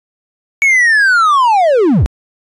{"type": "linear sweep", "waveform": "triangle", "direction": "down", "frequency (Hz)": [2248, 40.55], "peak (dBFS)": -5, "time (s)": [0.62, 2.06], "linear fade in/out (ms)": 0, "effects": ["resampled to 24000 Hz"]}